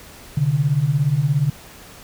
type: beating tone pair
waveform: sine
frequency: 130.81 / 147.81 Hz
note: C3 / D3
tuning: 0 / +11 cents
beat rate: 17 Hz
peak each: -20 / -17 dBFS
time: 0.37-1.5 s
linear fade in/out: 5 ms
effects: pink hiss -42 dBFS RMS until 2.03 s